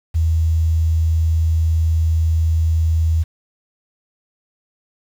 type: tone with quantisation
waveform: sine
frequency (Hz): 80.9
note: E2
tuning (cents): -32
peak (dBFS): -13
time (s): 0.14-3.24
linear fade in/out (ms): 20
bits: 7
effects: none